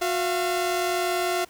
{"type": "tone pair together", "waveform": "sawtooth", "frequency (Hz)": [362.2, 684.3], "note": ["F#4", "F5"], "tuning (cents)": [-37, -35], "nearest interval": "major seventh", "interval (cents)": 1102, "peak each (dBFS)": -22, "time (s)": [0.01, 1.45], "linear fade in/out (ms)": 10, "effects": ["pink hiss -53 dBFS RMS until 1.49 s"]}